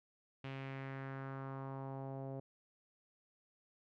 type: tone with low-pass filter sweep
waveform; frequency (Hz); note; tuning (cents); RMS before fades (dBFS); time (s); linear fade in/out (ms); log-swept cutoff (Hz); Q
sawtooth; 134.9; C#3; -47; -45; 0.44-2.4; 5; 2800 to 600; 2.3
effects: none